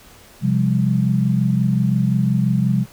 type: chord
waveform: sine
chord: C suspended fourth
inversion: none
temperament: equal with one note detuned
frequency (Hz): 130.81 / 174.61 / 200.3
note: C3 / F3 / G3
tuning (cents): 0 / 0 / +38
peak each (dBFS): -18 / -20 / -19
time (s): 0.41-2.86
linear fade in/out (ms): 50
effects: pink hiss -46 dBFS RMS until 2.92 s